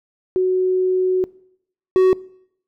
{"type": "tone pair in turn", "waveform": ["sine", "triangle"], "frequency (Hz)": [370.5, 373.5], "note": ["F#4", "F#4"], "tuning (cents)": [2, 16], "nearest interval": "unison", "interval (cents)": 14, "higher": "second", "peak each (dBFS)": [-14, -8], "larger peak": "second", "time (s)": [[0.36, 1.24], [1.96, 2.13]], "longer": "first", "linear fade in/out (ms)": 0, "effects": ["noise-tail reverb RT60 0.7 s tail -22 dB re dry"]}